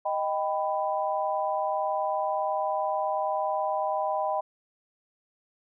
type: chord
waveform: sine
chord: Eb augmented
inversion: none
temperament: equal with one note detuned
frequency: 622.3 / 784 / 994.6 Hz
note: Eb5 / G5 / B5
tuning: 0 / 0 / +12 cents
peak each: -29 / -29 / -31 dBFS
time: 0.05-4.41 s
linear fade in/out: 10 ms
effects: none